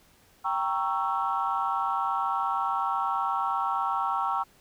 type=chord; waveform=sine; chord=G diminished seventh; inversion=none; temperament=equal with one note detuned; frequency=784 / 932.3 / 1108.7 / 1330 Hz; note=G5 / Bb5 / Db6 / Fb6; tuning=0 / 0 / 0 / +15 cents; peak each=-30 dBFS; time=0.44-4.44 s; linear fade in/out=20 ms; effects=tanh soft clip ceiling -16 dBFS + pink hiss -60 dBFS RMS until 4.6 s